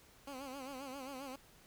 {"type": "tone with vibrato", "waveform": "15% pulse", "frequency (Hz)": 268.6, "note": "C4", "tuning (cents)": 46, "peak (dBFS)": -38, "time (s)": [0.27, 1.36], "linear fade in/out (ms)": 5, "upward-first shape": "sine", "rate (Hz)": 7.5, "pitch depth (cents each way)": 99, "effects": ["pink hiss -63 dBFS RMS until 1.66 s"]}